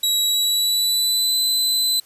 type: tone with pitch glide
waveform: sawtooth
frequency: 3878 to 4024 Hz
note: B7 to B7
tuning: -32 to +32 cents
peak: -14 dBFS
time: 0.03-2 s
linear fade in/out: 5 ms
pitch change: +64 cents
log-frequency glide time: 0.2-1.4 s
effects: white hiss -52 dBFS RMS until 2.05 s + resampled to 32000 Hz